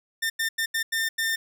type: tone bursts at uneven times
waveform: sawtooth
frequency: 1804 Hz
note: A6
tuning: 43 cents sharp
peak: -20 dBFS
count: 6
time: 0.22-0.3 / 0.39-0.49 / 0.58-0.66 / 0.74-0.83 / 0.92-1.09 / 1.18-1.36 s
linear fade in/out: 10 ms
effects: none